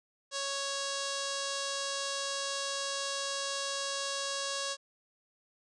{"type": "tone with notch filter", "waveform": "5% pulse", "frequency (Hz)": 554, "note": "C#5", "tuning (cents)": -1, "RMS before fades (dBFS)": -35, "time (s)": [0.31, 4.77], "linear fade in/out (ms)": 50, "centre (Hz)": 2300, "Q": 1.9, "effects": ["resampled to 24000 Hz"]}